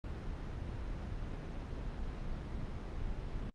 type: noise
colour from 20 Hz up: brown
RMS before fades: -40 dBFS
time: 0.04-3.5 s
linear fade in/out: 2 ms
effects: low-pass 5000 Hz 12 dB/octave + Opus 32 kbps